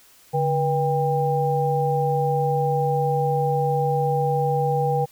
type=tone cluster; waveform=sine; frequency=144.4 / 483.8 / 797 Hz; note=D3 / B4 / G5; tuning=-29 / -36 / +28 cents; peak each=-23 dBFS; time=0.33-5.06 s; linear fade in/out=20 ms; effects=white hiss -53 dBFS RMS until 5.11 s